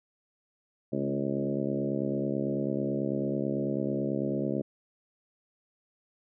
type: harmonic tone with a mistuned harmonic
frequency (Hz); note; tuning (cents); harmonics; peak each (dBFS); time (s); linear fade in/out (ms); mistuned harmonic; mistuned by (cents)
69.1; C#2; -5; 2 / 3 / 4 / 5 / 6 / 7 / 8 / 9; -36 / -33 / -34 / -34 / -38 / -41 / -37 / -40; 0.92-4.62; 10; 3; +23
effects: none